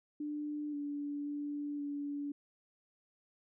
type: tone with pitch steps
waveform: sine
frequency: 296.9 / 289 / 291 / 287.3 Hz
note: D4 / D4 / D4 / D4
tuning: +19 / -28 / -16 / -38 cents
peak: -36 dBFS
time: 0.2-2.32 s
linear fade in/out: 5 ms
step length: 530 ms
effects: none